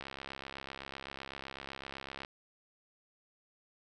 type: click train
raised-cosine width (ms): 0.3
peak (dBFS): -26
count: 153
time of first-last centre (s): 0.01-2.249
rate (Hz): 67.9
effects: none